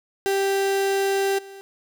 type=tone with level steps; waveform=35% pulse; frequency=392 Hz; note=G4; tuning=in tune; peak=-18 / -37 dBFS; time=0.26-1.61 s; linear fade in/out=0 ms; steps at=1.38 s; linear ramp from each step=10 ms; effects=none